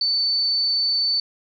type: tone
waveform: sine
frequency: 4516 Hz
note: C#8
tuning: 31 cents sharp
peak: -18 dBFS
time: 0.01-1.2 s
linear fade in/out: 2 ms
effects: none